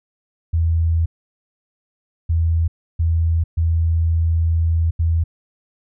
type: tone bursts at uneven times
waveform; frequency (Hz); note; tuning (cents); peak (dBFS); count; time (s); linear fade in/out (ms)
sine; 82.41; E2; 0; -14; 5; 0.53-1.06 / 2.29-2.68 / 2.99-3.44 / 3.57-4.91 / 4.99-5.24; 10
effects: none